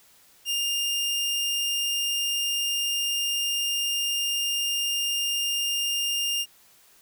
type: tone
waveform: sawtooth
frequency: 2808 Hz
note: F7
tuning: 9 cents sharp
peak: -21 dBFS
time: 0.45-6.46 s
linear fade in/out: 50 ms
effects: white hiss -57 dBFS RMS until 7.01 s